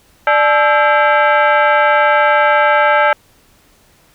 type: tone with frequency modulation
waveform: sine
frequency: 135.5 Hz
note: C#3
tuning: 39 cents flat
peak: -8 dBFS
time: 0.27-3.13 s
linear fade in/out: 2 ms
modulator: 728 Hz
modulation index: 2.4
effects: pink hiss -51 dBFS RMS until 4.14 s